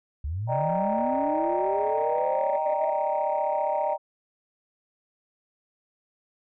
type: linear sweep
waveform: sine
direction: up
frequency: 65.6 to 652 Hz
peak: -27 dBFS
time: 0.24-2.91 s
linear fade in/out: 5 ms
type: chord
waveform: sine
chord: Eb major seventh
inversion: third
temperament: equal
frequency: 587.3 / 622.3 / 784 / 932.3 Hz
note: D5 / Eb5 / G5 / Bb5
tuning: 0 / 0 / 0 / 0 cents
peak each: -28 dBFS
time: 0.47-3.98 s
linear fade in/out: 50 ms
effects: tanh soft clip ceiling -16 dBFS